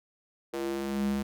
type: tone with high-pass filter sweep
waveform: square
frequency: 68.7 Hz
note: C#2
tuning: 15 cents flat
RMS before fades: -31 dBFS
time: 0.53-1.23 s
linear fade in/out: 10 ms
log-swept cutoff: 410 to 160 Hz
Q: 3.7
effects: none